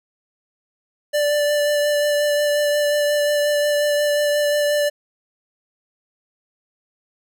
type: tone with vibrato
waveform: square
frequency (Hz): 587.3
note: D5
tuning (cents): 0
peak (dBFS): -17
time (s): 1.13-4.9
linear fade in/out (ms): 20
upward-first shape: sine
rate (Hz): 5.6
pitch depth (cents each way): 13
effects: none